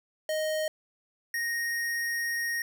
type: tone pair in turn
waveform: square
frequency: 622.3 / 1864.8 Hz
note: D#5 / A#6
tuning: 0 / 0 cents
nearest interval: octave + perfect fifth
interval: 1900 cents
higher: second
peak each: -28 / -29 dBFS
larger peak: first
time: 0.29-0.68 / 1.34-2.62 s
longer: second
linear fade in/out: 2 ms
effects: none